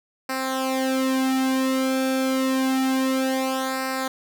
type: tone with flanger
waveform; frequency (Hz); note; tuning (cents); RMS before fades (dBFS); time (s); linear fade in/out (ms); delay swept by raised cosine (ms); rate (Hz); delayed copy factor
sawtooth; 263; C4; +9; -23; 0.29-4.08; 5; 0.3 to 2.8; 0.28; -0.8
effects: none